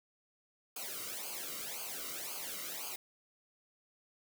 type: noise with flanger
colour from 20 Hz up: white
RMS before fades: -42 dBFS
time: 0.76-2.96 s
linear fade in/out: 5 ms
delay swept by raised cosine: 0.53 to 1.2 ms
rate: 1.9 Hz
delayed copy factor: -0.85
effects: none